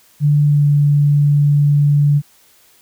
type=tone with pitch glide; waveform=sine; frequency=146.83 to 145.14 Hz; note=D3 to D3; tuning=0 to -20 cents; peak=-9 dBFS; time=0.2-2.22 s; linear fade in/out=50 ms; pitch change=-20 cents; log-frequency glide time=0.45-0.66 s; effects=white hiss -51 dBFS RMS until 2.81 s